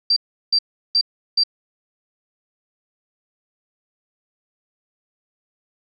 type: tone bursts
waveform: sine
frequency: 4699 Hz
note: D8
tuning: in tune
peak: -13 dBFS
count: 4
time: 0.1-1.436 s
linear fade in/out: 5 ms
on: 64 ms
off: 360 ms
effects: none